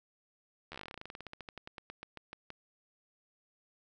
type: slowing click train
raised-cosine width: 0.3 ms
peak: -28 dBFS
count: 30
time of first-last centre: 0.72-2.504 s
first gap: 12 ms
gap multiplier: 1.1
effects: none